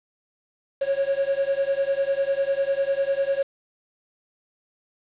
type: beating tone pair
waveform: triangle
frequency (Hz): 545 / 555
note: C#5 / C#5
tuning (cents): -29 / +2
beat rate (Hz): 10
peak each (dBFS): -22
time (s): 0.81-3.43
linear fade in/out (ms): 10
effects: resampled to 8000 Hz + 7-bit